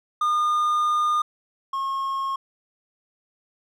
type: tone pair in turn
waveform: triangle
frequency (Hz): 1216 / 1083.3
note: D#6 / C#6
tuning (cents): -40 / -40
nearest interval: major second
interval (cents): 200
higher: first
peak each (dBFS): -17 / -22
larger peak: first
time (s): 0.21-1.22 / 1.73-2.36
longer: first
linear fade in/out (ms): 5
effects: none